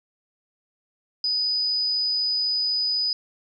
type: tone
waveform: sine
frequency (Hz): 4978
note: D#8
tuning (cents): 0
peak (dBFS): -21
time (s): 1.24-3.13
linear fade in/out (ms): 2
effects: none